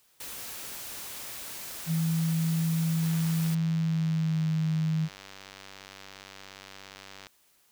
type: noise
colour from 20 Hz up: white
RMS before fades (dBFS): -40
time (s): 0.2-3.55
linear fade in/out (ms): 5
type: tone with pitch glide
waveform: sine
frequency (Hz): 163 to 158.45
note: E3 to D#3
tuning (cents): -19 to +32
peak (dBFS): -24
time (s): 1.86-5.09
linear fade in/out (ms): 50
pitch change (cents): -49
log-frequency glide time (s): 3.72-4.49
type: click train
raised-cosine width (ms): 0.2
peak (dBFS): -27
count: 413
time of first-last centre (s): 3.03-7.269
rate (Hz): 97.2
effects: white hiss -65 dBFS RMS until 7.71 s